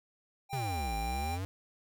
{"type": "tone", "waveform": "square", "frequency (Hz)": 794, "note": "G5", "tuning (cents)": 22, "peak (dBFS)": -36, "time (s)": [0.49, 1.39], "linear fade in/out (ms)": 50}
{"type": "exponential two-way sweep", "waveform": "square", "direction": "down then up", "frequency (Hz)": [142.2, 51.9, 99.1], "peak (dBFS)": -35, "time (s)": [0.53, 1.45], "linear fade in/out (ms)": 0, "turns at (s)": 0.97}
{"effects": []}